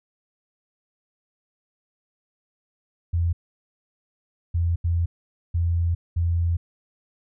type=tone bursts at uneven times; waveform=sine; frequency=85.1 Hz; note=F2; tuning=44 cents flat; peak=-19 dBFS; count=5; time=3.13-3.33 / 4.54-4.76 / 4.84-5.06 / 5.54-5.95 / 6.16-6.57 s; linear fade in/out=10 ms; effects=none